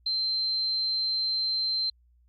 sine tone, 4120 Hz, C8, 28 cents flat, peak -25 dBFS, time 0.06-1.9 s, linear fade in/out 5 ms, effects added 60 Hz sine -59 dBFS peak until 2.28 s + Opus 48 kbps

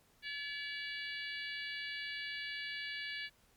harmonic tone, 572 Hz, D5, 46 cents flat, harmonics 3 / 4 / 5 / 6 / 7 / 8, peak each -43 / -45 / -47 / -49 / -50 / -51 dBFS, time 0.22-3.3 s, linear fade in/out 50 ms, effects pink hiss -69 dBFS RMS until 3.56 s + MP3 96 kbps

